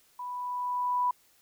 sine tone with level ramp, 987.8 Hz, B5, in tune, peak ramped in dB -35 to -23 dBFS, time 0.19-1.11 s, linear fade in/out 5 ms, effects white hiss -64 dBFS RMS until 1.41 s

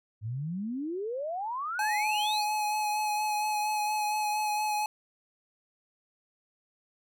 sine exponential sweep, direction up, 101.9 to 4672 Hz, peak -31 dBFS, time 0.21-2.45 s, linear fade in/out 50 ms
square tone with vibrato, 846 Hz, G#5, 32 cents sharp, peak -28 dBFS, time 1.79-4.86 s, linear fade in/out 2 ms, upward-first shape sine, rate 4.3 Hz, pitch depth 17 cents each way
effects none

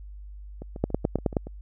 two click trains, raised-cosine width 2 ms, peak -24 / -9 dBFS, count 7 / 6, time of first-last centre 0.62-1.47 / 0.84-1.368 s, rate 7.06 / 9.47 Hz, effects added 50 Hz sine -39 dBFS peak until 1.61 s

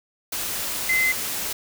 sine tone in noise, 2056 Hz, C7, 31 cents flat, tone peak -18 dBFS, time 0.89-1.12 s, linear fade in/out 5 ms, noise white, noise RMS -28 dBFS, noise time 0.32-1.53 s, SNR +7 dB, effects none

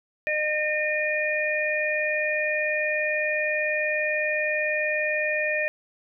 harmonic tone, 609 Hz, D#5, 37 cents flat, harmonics 1 / 3 / 4, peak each -27 / -27 / -27 dBFS, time 0.27-5.68 s, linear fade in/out 0 ms, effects none

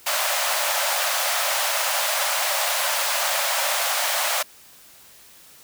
pink high-pass noise, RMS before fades -23 dBFS, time 0.06-4.43 s, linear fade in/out 10 ms, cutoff 550 Hz, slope 96 dB/octave, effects white hiss -49 dBFS RMS until 5.63 s

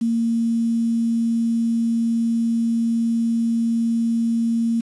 sine tone with quantisation, 230.3 Hz, A#3, 21 cents flat, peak -17 dBFS, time 0.01-4.81 s, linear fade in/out 10 ms, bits 7, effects resampled to 24000 Hz

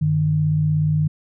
sine tone pair together, 95.9 / 152.65 Hz, G2 / D#3, -37 / -33 cents, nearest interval minor sixth, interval 804 cents, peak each -25 / -16 dBFS, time 0.01-1.08 s, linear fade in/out 10 ms, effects none

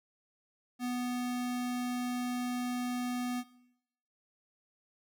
square tone, 246.9 Hz, B3, in tune, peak -33 dBFS, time 0.79-3.44 s, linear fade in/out 50 ms, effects noise-tail reverb RT60 0.8 s tail -18 dB re dry

